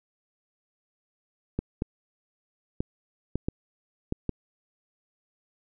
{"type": "clicks", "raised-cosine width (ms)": 3, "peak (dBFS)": -14, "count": 7, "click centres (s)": [1.59, 1.821, 2.805, 3.356, 3.485, 4.124, 4.293], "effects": []}